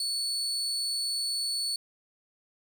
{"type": "tone", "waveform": "35% pulse", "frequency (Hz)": 4436, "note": "C#8", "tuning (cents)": 0, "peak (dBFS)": -27, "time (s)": [0, 1.76], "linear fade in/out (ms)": 2, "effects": []}